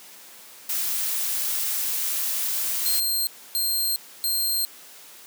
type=noise; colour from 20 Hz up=blue; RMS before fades=-26 dBFS; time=0.69-3 s; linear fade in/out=5 ms
type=tone bursts; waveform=10% pulse; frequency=4186 Hz; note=C8; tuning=in tune; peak=-15 dBFS; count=3; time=2.86-4.65 s; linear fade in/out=0 ms; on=410 ms; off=280 ms
effects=white hiss -46 dBFS RMS until 5.26 s + high-pass 200 Hz 12 dB/octave